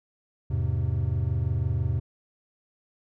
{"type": "chord", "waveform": "triangle", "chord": "E augmented", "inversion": "none", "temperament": "just", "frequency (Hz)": [82.41, 103.01, 128.76], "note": ["E2", "G#2", "B#2"], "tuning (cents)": [0, -14, -27], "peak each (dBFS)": -26, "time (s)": [0.5, 2], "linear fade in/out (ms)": 10, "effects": []}